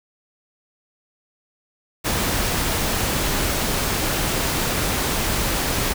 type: noise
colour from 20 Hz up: pink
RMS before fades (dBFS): -22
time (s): 2.04-5.94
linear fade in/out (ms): 20
effects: none